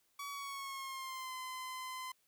sawtooth tone with pitch glide, 1134 to 1027.9 Hz, C#6 to C6, +39 to -31 cents, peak -38 dBFS, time 0.19-2.12 s, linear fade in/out 5 ms, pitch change -170 cents, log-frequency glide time 0.3-1.34 s, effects white hiss -75 dBFS RMS until 2.27 s

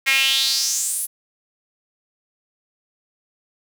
sawtooth tone with high-pass filter sweep, 269.3 Hz, C#4, 50 cents flat, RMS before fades -20 dBFS, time 0.06-1.07 s, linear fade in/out 20 ms, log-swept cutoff 2100 to 11000 Hz, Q 4.4, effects none

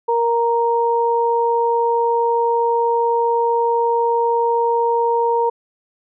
sine tone pair together, 468.3 / 932.3 Hz, A#4 / A#5, +8 / 0 cents, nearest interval octave, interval 1192 cents, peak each -17 dBFS, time 0.08-5.5 s, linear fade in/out 10 ms, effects none

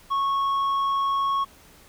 triangle tone with tanh clipping, 1102 Hz, C#6, 11 cents flat, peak -22 dBFS, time 0.1-1.45 s, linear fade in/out 20 ms, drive 9 dB, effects pink hiss -52 dBFS RMS until 1.88 s

